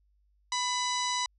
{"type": "harmonic tone with a mistuned harmonic", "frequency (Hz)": 987.8, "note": "B5", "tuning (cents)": 0, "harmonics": [1, 2, 3, 4, 5, 6, 7, 8, 9], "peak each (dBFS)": [-31, -37, -41, -34, -40, -37, -44, -45, -50], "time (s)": [0.52, 1.26], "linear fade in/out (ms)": 2, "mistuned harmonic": 2, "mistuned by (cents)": 34, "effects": ["added 50 Hz sine -65 dBFS peak until 1.38 s"]}